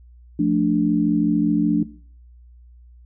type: chord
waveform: sine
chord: D minor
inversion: first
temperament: equal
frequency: 174.61 / 220 / 293.7 Hz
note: F3 / A3 / D4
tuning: 0 / 0 / 0 cents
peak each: -22 / -22 / -18 dBFS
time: 0.39-1.83 s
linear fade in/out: 5 ms
effects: noise-tail reverb RT60 0.5 s tail -19 dB re dry + added 60 Hz sine -44 dBFS peak until 3.05 s